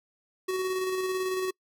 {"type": "tone with tremolo", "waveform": "square", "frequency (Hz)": 373.4, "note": "F#4", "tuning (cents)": 16, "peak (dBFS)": -27, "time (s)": [0.48, 1.51], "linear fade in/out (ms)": 10, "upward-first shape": "square", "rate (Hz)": 18, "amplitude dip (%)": 25, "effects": ["noise-tail reverb RT60 0.1 s tail -26 dB re dry"]}